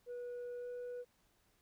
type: tone with pitch glide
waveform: sine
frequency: 486.9 to 490 Hz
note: B4 to B4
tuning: -25 to -14 cents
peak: -39 dBFS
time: 0.06-1.05 s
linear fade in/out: 50 ms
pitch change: +11 cents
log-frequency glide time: 0.59-0.67 s
effects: tanh soft clip ceiling -41 dBFS + pink hiss -74 dBFS RMS until 1.61 s